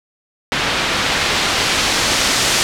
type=noise with low-pass filter sweep; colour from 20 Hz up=white; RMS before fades=-17 dBFS; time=0.52-2.63 s; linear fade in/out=0 ms; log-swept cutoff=3000 to 6500 Hz; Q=0.78; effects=none